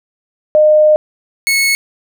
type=tone pair in turn; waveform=sine / sawtooth; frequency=611 / 2196 Hz; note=D#5 / C#7; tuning=-32 / -17 cents; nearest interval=octave + minor seventh; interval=2215 cents; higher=second; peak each=-5 / -7 dBFS; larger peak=first; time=0.55-0.96 / 1.47-1.75 s; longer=first; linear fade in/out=0 ms; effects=none